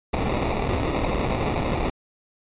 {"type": "noise with sample-and-hold", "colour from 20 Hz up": "pink", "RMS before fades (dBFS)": -24, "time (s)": [0.13, 1.9], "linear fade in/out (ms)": 5, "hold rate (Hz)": 1575, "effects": ["resampled to 8000 Hz"]}